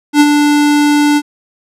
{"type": "tone with ADSR envelope", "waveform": "square", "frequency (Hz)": 293.7, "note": "D4", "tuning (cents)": 0, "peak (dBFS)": -3, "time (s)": [0.13, 1.22], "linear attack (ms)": 72, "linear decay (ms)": 46, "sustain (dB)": -5, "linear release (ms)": 51, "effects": ["low-pass 11000 Hz 12 dB/octave"]}